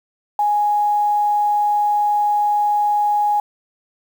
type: tone with quantisation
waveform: sine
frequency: 830.6 Hz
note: G#5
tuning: in tune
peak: -14 dBFS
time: 0.39-3.4 s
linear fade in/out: 2 ms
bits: 7
effects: none